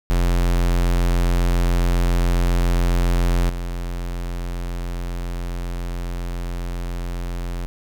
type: tone with level steps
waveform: square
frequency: 43.65 Hz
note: F1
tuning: in tune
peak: -16 / -25 dBFS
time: 0.1-7.66 s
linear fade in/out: 0 ms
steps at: 3.49 s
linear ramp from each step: 5 ms
effects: none